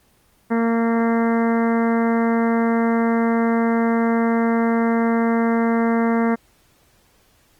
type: harmonic tone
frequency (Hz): 230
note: A#3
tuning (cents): -23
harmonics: 1 / 2 / 3 / 4 / 5 / 6 / 7 / 8 / 9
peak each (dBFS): -17 / -23 / -27 / -29 / -31 / -33 / -34 / -35 / -36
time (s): 0.5-6.36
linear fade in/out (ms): 20
effects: pink hiss -58 dBFS RMS until 7.59 s + Opus 24 kbps